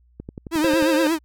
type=click train; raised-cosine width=3 ms; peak=-20 dBFS; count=8; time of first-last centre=0.2-0.825 s; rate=11.2 Hz
type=tone with vibrato; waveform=45% pulse; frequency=316.8 Hz; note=D#4; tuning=31 cents sharp; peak=-18 dBFS; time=0.51-1.19 s; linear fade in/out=50 ms; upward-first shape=triangle; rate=8.5 Hz; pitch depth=120 cents each way
type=harmonic tone; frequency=533 Hz; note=C5; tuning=32 cents sharp; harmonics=1 / 3 / 5 / 7 / 9; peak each=-20 / -30 / -34 / -37 / -39 dBFS; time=0.64-1.07 s; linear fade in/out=0 ms
effects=added 60 Hz sine -54 dBFS peak until 1.24 s